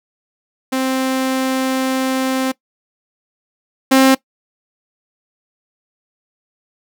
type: tone pair in turn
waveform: sawtooth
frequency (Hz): 262.1 / 265.3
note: C4 / C4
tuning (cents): +3 / +24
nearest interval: unison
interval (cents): 21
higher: second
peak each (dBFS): -12 / -4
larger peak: second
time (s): 0.72-2.52 / 3.91-4.15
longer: first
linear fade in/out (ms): 10
effects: noise-tail reverb RT60 0.1 s tail -20 dB re dry